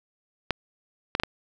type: clicks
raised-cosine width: 0.3 ms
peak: -7 dBFS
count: 4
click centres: 0.507 / 1.151 / 1.199 / 1.235 s
effects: none